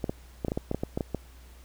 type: clicks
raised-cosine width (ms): 2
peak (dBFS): -15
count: 12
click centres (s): 0.042 / 0.095 / 0.448 / 0.483 / 0.519 / 0.575 / 0.714 / 0.746 / 0.835 / 0.975 / 1.008 / 1.147
effects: added 61 Hz sine -48 dBFS peak until 1.64 s + pink hiss -57 dBFS RMS until 1.64 s